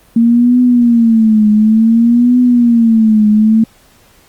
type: tone with vibrato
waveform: sine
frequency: 229.1 Hz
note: A#3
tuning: 30 cents flat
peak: -5 dBFS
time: 0.16-3.64 s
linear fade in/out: 5 ms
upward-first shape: triangle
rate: 0.56 Hz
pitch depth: 150 cents each way
effects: pink hiss -47 dBFS RMS until 4.28 s + Opus 32 kbps